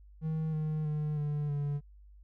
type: tone with pitch steps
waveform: triangle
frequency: 158.2 / 154.59 / 151.06 / 147.61 / 144.23 Hz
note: D#3 / D#3 / D3 / D3 / D3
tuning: +29 / -11 / +49 / +9 / -31 cents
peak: -28 dBFS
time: 0.21-1.81 s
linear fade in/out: 50 ms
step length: 320 ms
effects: added 50 Hz sine -52 dBFS peak until 2.23 s